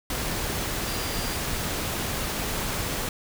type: tone in noise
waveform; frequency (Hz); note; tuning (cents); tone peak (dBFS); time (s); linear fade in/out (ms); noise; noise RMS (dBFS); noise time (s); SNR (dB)
sine; 4764; D8; +24; -39; 0.87-1.36; 2; pink; -29; 0.1-3.09; -13
effects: none